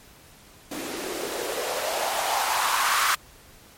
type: noise with band-pass filter sweep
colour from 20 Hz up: blue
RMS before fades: -26 dBFS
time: 0.71-3.15 s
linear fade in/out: 5 ms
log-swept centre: 290 to 1300 Hz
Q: 3.2
effects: pink hiss -51 dBFS RMS until 3.77 s + MP3 64 kbps